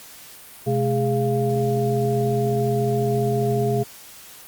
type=tone cluster; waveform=sine; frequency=126.9 / 212.5 / 412.2 / 692 Hz; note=B2 / G#3 / G#4 / F5; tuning=+47 / +40 / -13 / -16 cents; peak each=-22 / -27 / -22 / -27 dBFS; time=0.66-3.84 s; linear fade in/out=20 ms; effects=white hiss -43 dBFS RMS until 4.47 s + Opus 48 kbps